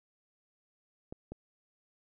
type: clicks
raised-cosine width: 2 ms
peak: -28 dBFS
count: 2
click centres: 1.125 / 1.32 s
effects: none